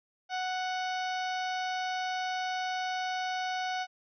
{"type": "harmonic tone", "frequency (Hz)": 740, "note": "F#5", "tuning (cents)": 0, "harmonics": [1, 2, 3, 4, 5, 6, 7, 8], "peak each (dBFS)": [-32, -38, -42, -44, -46, -48, -49, -50], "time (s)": [0.29, 3.87], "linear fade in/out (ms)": 50, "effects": []}